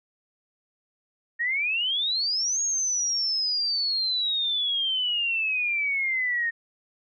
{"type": "exponential two-way sweep", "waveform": "sine", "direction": "up then down", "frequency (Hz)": [1836, 6640, 1836], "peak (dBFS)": -23, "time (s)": [1.39, 6.51], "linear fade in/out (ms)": 20, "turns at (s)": 2.61, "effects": []}